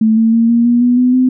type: tone with pitch steps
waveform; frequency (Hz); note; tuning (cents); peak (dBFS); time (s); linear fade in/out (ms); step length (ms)
sine; 220 / 224.8 / 229.6 / 234.6 / 239.6 / 244.8 / 250.1 / 255.5; A3 / A3 / A#3 / A#3 / A#3 / B3 / B3 / C4; 0 / +37 / -26 / +11 / +48 / -15 / +22 / -41; -7; 0.01-1.29; 5; 160
effects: none

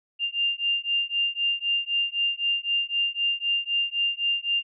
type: beating tone pair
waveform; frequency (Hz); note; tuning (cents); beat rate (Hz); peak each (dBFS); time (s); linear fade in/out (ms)
sine; 2794 / 2797.9; F7 / F7; 0 / +3; 3.9; -26; 0.19-4.63; 50
effects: none

